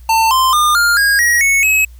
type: tone with pitch steps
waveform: square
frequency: 896 / 1041.2 / 1209.9 / 1406 / 1633.8 / 1898.6 / 2206 / 2564 Hz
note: A5 / C6 / D#6 / F6 / G#6 / A#6 / C#7 / E7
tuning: +31 / -9 / -49 / +11 / -29 / +31 / -9 / -49 cents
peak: -10 dBFS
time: 0.09-1.85 s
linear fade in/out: 5 ms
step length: 220 ms
effects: added 60 Hz sine -34 dBFS peak until 1.99 s + white hiss -53 dBFS RMS until 1.99 s